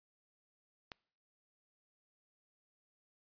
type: click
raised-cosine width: 0.2 ms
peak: -26 dBFS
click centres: 0.918 s
effects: noise-tail reverb RT60 0.6 s tail -26 dB re dry + resampled to 11025 Hz